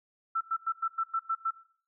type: tone bursts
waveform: sine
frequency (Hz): 1334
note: E6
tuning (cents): +20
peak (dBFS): -26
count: 8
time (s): 0.35-1.509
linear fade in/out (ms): 10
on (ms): 60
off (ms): 97
effects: noise-tail reverb RT60 0.6 s tail -19 dB re dry